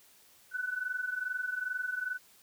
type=tone pair together; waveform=sine; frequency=1480 / 1502.4 Hz; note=F#6 / F#6; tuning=0 / +26 cents; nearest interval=unison; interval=26 cents; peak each=-37 / -34 dBFS; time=0.51-2.19 s; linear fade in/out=50 ms; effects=white hiss -61 dBFS RMS until 2.42 s